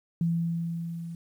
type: tone with level ramp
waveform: sine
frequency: 167.9 Hz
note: E3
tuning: 32 cents sharp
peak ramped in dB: -22 to -35 dBFS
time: 0.21-1.15 s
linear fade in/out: 2 ms
effects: 10-bit